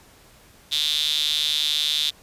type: tone with high-pass filter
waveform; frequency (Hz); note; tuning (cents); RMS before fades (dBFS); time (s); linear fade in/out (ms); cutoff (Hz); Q
sawtooth; 151.1; D3; +50; -23; 0.71-2.11; 20; 3600; 9.6
effects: pink hiss -52 dBFS RMS until 2.22 s + resampled to 32000 Hz